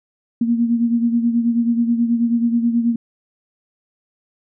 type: beating tone pair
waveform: sine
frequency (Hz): 233.1 / 242.4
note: A#3 / B3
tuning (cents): 0 / -32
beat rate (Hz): 9.3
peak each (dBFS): -15 / -22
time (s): 0.41-2.96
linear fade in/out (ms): 5
effects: none